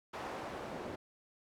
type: noise with band-pass filter sweep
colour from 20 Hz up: pink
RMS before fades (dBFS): -43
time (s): 0.13-0.96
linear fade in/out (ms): 10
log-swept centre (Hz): 810 to 460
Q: 0.84
effects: none